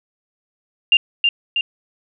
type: tone with echo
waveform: sine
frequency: 2794 Hz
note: F7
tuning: in tune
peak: -8 dBFS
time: 0.92-0.97 s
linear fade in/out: 2 ms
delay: 320 ms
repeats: 2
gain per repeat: -4 dB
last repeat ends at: 1.61 s
effects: none